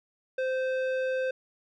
square tone with low-pass filter, 519 Hz, C5, 14 cents flat, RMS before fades -29 dBFS, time 0.38-1.31 s, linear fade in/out 5 ms, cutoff 2200 Hz, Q 0.85, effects none

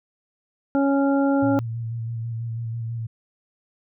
harmonic tone, 277.2 Hz, C#4, in tune, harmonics 1 / 2 / 3 / 5, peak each -18 / -24 / -28 / -32 dBFS, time 0.75-1.59 s, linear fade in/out 0 ms
sine tone with vibrato, 115.1 Hz, A#2, 22 cents flat, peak -26 dBFS, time 1.42-3.07 s, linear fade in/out 10 ms, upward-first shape square, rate 6.1 Hz, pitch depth 25 cents each way
effects none

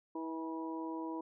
harmonic tone with a mistuned harmonic, 161.9 Hz, E3, 31 cents flat, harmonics 2 / 3 / 4 / 5 / 6, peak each -39 / -48 / -51 / -53 / -44 dBFS, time 0.15-1.21 s, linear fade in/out 5 ms, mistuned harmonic 5, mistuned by +29 cents, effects none

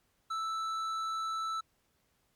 sine tone with tanh clipping, 1318.5 Hz, E6, in tune, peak -34 dBFS, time 0.3-1.61 s, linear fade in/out 10 ms, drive 10 dB, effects pink hiss -74 dBFS RMS until 2.35 s + MP3 96 kbps

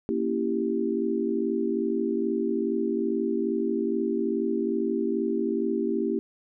sine chord, A# diminished seventh, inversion none, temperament equal, 233.1 / 277.2 / 329.6 / 392 Hz, A#3 / C#4 / E4 / G4, 0 / 0 / 0 / 0 cents, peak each -29 / -32 / -29 / -28 dBFS, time 0.09-6.19 s, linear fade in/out 0 ms, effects none

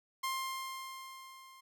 sawtooth tone with level ramp, 1057 Hz, C6, 17 cents sharp, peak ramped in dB -29 to -51 dBFS, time 0.23-1.61 s, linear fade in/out 10 ms, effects none

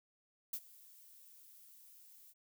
violet noise with ADSR envelope, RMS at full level -38 dBFS, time 0.53-2.34 s, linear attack 4 ms, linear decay 59 ms, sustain -22 dB, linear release 35 ms, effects none

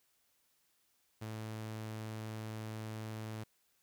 sawtooth tone, 109.5 Hz, A2, 8 cents flat, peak -37 dBFS, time 1.21-3.44 s, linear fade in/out 10 ms, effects white hiss -75 dBFS RMS until 3.82 s

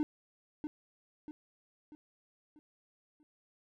triangle tone with echo, 301.6 Hz, D4, 46 cents sharp, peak -26 dBFS, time 0-0.03 s, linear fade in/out 0 ms, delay 640 ms, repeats 5, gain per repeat -7 dB, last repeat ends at 3.23 s, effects none

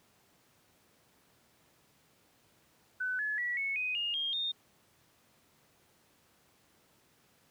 sine tone with pitch steps, 1505 / 1708.9 / 1940.5 / 2203 / 2502 / 2841 / 3226 / 3663 Hz, F#6 / G#6 / B6 / C#7 / D#7 / F7 / G7 / A#7, +29 / +49 / -31 / -11 / +9 / +29 / +49 / -31 cents, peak -31 dBFS, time 3-4.52 s, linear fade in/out 10 ms, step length 190 ms, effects pink hiss -67 dBFS RMS until 7.5 s + high-pass 100 Hz 12 dB/octave

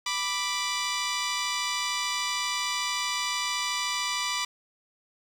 10% pulse tone pair together, 987.8 / 1174.7 Hz, B5 / D6, 0 / 0 cents, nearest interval minor third, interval 300 cents, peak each -21 / -21 dBFS, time 0.06-4.45 s, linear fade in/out 5 ms, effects low-pass 9000 Hz 12 dB/octave + 8-bit

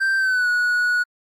triangle tone with pitch glide, 1568 to 1463 Hz, G6 to F#6, 0 to -20 cents, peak -15 dBFS, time 0-1.04 s, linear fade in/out 20 ms, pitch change -120 cents, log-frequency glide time 0.17-0.48 s, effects Opus 48 kbps

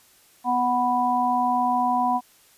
harmonic tone, 246.9 Hz, B3, in tune, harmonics 1 / 3 / 4, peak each -27 / -22 / -23 dBFS, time 0.44-2.21 s, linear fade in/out 50 ms, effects white hiss -56 dBFS RMS until 2.57 s + resampled to 32000 Hz

